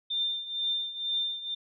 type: tone with tremolo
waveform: sine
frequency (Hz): 3594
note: A7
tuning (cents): +36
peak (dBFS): -25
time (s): 0.1-1.55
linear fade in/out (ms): 10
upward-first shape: triangle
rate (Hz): 2.1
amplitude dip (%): 80
effects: none